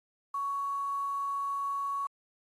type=tone with quantisation; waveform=sine; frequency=1116 Hz; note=C#6; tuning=11 cents sharp; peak=-30 dBFS; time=0.34-2.07 s; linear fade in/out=5 ms; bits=9; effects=AAC 32 kbps